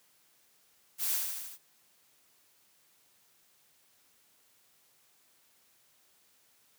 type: noise with echo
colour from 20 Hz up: blue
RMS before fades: -32 dBFS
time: 0.98-1.2 s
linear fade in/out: 50 ms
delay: 77 ms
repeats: 5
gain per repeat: -3 dB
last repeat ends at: 1.585 s
effects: white hiss -67 dBFS RMS until 6.78 s + high-pass 80 Hz 12 dB/octave